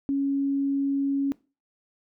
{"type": "tone", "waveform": "sine", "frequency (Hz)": 277.1, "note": "C#4", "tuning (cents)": -1, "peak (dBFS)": -22, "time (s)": [0.09, 1.32], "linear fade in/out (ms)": 0, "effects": ["noise-tail reverb RT60 0.3 s tail -20 dB re dry"]}